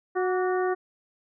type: harmonic tone with a mistuned harmonic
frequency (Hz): 367.3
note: F#4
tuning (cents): -13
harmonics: 1 / 2 / 3 / 4 / 5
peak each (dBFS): -24 / -30 / -34 / -36 / -38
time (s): 0.15-0.75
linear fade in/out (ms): 20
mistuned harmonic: 3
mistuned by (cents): +71
effects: none